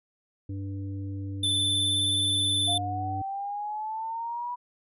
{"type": "harmonic tone", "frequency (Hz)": 98, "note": "G2", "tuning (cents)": 0, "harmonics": [1, 3, 5], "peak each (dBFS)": [-32, -38, -52], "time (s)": [0.49, 3.22], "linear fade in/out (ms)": 5}
{"type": "tone with vibrato", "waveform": "square", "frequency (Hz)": 3520, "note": "A7", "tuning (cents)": 0, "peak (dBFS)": -24, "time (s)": [1.43, 2.78], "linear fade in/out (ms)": 5, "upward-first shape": "sine", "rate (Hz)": 19, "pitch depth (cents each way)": 24}
{"type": "exponential sweep", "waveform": "sine", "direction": "up", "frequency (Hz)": [700, 981], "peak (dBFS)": -30, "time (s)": [2.67, 4.56], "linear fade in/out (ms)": 20}
{"effects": ["resampled to 32000 Hz"]}